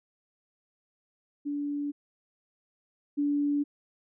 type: tone pair in turn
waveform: sine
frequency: 288.9 / 288.9 Hz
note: D4 / D4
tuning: -28 / -28 cents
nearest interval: unison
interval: 0 cents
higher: neither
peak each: -29 / -24 dBFS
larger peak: second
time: 1.45-1.92 / 3.17-3.64 s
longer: neither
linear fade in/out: 20 ms
effects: none